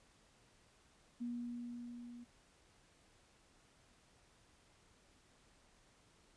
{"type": "tone with level ramp", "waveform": "sine", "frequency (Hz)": 240, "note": "B3", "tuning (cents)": -49, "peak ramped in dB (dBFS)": [-38, -50], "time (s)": [1.2, 2.25], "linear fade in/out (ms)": 20, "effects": ["pink hiss -69 dBFS RMS until 6.36 s", "resampled to 22050 Hz"]}